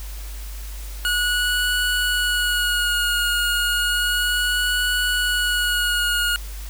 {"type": "tone with vibrato", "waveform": "25% pulse", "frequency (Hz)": 1451, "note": "F#6", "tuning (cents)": -34, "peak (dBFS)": -15, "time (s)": [1.05, 6.36], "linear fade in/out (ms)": 0, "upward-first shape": "sine", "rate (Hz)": 0.32, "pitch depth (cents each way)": 23, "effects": ["added 50 Hz sine -30 dBFS peak until 6.69 s", "white hiss -41 dBFS RMS until 6.69 s"]}